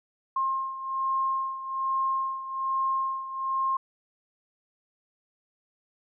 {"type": "beating tone pair", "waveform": "sine", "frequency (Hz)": [1065, 1066.2], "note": ["C6", "C6"], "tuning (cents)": [30, 32], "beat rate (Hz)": 1.2, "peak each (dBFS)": [-27, -32], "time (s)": [0.36, 3.77], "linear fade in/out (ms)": 5, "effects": []}